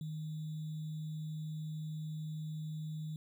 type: tone with sample-and-hold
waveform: sine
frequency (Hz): 155.56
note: D#3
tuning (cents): 0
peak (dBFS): -38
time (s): 0.01-3.16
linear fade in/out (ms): 2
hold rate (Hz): 3675
effects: none